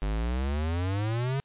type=exponential sweep; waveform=square; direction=up; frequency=48.91 to 140 Hz; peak=-27 dBFS; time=0.02-1.4 s; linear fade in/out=0 ms; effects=white hiss -70 dBFS RMS until 1.44 s + resampled to 8000 Hz